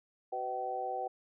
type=harmonic tone with a mistuned harmonic; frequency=125.4 Hz; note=B2; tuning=27 cents sharp; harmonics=3 / 4 / 5 / 6; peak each=-44 / -40 / -44 / -35 dBFS; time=0.32-1.08 s; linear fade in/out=10 ms; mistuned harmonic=6; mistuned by=+27 cents; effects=none